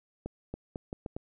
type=accelerating click train; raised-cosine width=2 ms; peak=-23 dBFS; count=6; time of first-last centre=0.26-1.165 s; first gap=280 ms; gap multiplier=0.78; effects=none